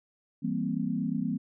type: chord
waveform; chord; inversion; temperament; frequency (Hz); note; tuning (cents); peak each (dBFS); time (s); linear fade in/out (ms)
sine; C dominant seventh; first; equal; 164.81 / 196 / 233.1 / 261.6; E3 / G3 / Bb3 / C4; 0 / 0 / 0 / 0; -34 / -33 / -32 / -33; 0.42-1.38; 20
effects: none